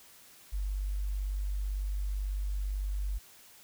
sine tone, 49 Hz, G1, in tune, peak -30 dBFS, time 0.52-3.19 s, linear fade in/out 20 ms, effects white hiss -56 dBFS RMS until 3.63 s

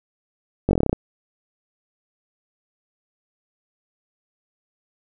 slowing click train, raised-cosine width 2 ms, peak -5 dBFS, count 10, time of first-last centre 0.69-0.93 s, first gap 20 ms, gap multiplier 1.07, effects none

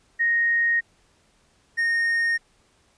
sine / triangle tone pair in turn, 1864.7 / 1848.6 Hz, A#6 / A#6, 0 / -15 cents, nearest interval unison, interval 15 cents, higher first, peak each -18 dBFS, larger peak neither, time 0.19-0.81 / 1.77-2.38 s, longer first, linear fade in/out 20 ms, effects pink hiss -62 dBFS RMS until 2.97 s + resampled to 22050 Hz

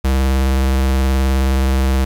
square tone with vibrato, 66.2 Hz, C2, 21 cents sharp, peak -13 dBFS, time 0.04-2.05 s, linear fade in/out 10 ms, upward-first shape square, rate 19 Hz, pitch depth 22 cents each way, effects 7-bit

